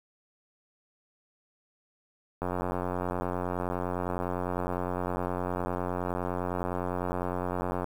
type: click train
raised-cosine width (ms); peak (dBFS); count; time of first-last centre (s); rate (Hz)
1; -17; 488; 2.42-7.843; 89.8
effects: 8-bit